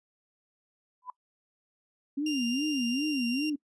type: tone with exponential growth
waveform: sine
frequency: 1000 Hz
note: B5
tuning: 21 cents sharp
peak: -32 dBFS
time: 1.02-1.1 s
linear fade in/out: 2 ms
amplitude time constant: 16 ms
type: tone with vibrato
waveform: sine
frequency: 268.8 Hz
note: C4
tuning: 47 cents sharp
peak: -27 dBFS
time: 2.17-3.56 s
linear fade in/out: 10 ms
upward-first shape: sine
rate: 2.5 Hz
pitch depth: 240 cents each way
type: tone with pitch glide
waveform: 30% pulse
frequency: 2794 to 2778 Hz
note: F7 to F7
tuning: 0 to -10 cents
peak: -30 dBFS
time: 2.26-3.5 s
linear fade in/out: 5 ms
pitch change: -10 cents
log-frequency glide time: 2.85-3.25 s
effects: noise-tail reverb RT60 0.1 s tail -22 dB re dry + resampled to 24000 Hz